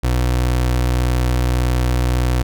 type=tone; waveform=30% pulse; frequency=61.74 Hz; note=B1; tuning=in tune; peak=-12 dBFS; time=0.03-2.43 s; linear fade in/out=10 ms; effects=none